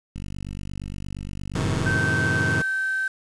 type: click train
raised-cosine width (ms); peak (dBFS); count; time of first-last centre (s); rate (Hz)
5; -22; 88; 0.16-1.95; 48.6
type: chord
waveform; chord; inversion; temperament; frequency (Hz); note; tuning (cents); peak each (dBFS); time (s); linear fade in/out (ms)
sawtooth; F# diminished seventh; none; just; 92.5 / 111 / 133.2 / 159.84; F#2 / A2 / C3 / Eb3; 0 / +16 / +31 / +47; -24; 1.55-2.62; 5
type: tone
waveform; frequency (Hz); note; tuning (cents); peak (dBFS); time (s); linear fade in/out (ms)
sine; 1547; G6; -23; -22; 1.86-3.08; 5
effects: resampled to 22050 Hz + 7-bit